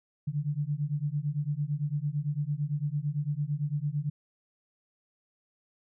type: beating tone pair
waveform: sine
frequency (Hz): 142.4 / 151.3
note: C#3 / D#3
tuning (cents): +47 / -48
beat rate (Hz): 8.9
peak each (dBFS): -31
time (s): 0.27-4.1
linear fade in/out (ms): 10
effects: none